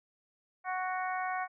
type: harmonic tone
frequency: 370 Hz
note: F#4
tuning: in tune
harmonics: 2 / 3 / 4 / 5 / 6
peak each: -34 / -38 / -40 / -42 / -44 dBFS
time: 0.64-1.48 s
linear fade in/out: 50 ms
effects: none